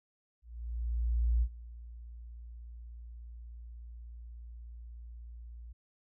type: tone with ADSR envelope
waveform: sine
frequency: 58.27 Hz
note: A#1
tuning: in tune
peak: -24 dBFS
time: 0.42-5.73 s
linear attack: 1000 ms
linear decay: 62 ms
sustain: -20 dB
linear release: 10 ms
effects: none